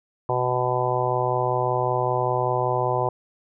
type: harmonic tone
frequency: 125.2 Hz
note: B2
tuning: 24 cents sharp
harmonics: 1 / 3 / 4 / 5 / 6 / 7 / 8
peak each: -28 / -28 / -28 / -28 / -28 / -28 / -28 dBFS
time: 0.29-3.09 s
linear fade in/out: 2 ms
effects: none